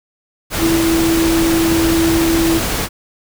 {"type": "tone in noise", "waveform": "sine", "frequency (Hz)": 329.6, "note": "E4", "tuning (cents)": 0, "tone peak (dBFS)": -12, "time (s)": [0.58, 2.61], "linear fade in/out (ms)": 50, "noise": "pink", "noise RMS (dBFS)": -19, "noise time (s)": [0.5, 2.89], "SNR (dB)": 4, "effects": []}